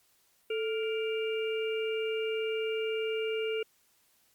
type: harmonic tone with a mistuned harmonic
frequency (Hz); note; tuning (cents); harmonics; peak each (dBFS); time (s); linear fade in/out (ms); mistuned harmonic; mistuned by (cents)
467.2; A#4; +4; 1 / 3 / 5 / 6; -30 / -44 / -41 / -40; 0.5-3.63; 5; 1; -100
effects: white hiss -68 dBFS RMS until 4.34 s + Opus 48 kbps